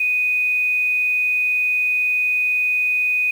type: tone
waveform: sine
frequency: 2489 Hz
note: D#7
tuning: in tune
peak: -16 dBFS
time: 0-3.31 s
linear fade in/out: 5 ms
effects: 7-bit